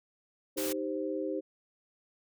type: chord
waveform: sine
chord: C minor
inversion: first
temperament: equal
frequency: 311.1 / 392 / 523.3 Hz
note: Eb4 / G4 / C5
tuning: 0 / 0 / 0 cents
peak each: -35 / -36 / -36 dBFS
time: 0.56-1.41 s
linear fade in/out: 20 ms
type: noise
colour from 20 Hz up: white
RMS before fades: -37 dBFS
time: 0.57-0.73 s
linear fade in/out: 10 ms
effects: none